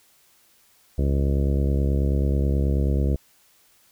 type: harmonic tone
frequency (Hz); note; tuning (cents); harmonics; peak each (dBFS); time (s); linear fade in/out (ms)
69.3; C#2; 0; 1 / 2 / 3 / 4 / 5 / 6 / 7 / 8 / 9; -20 / -26 / -30 / -33 / -33 / -36 / -35 / -41 / -41; 0.98-3.16; 5
effects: white hiss -59 dBFS RMS until 3.91 s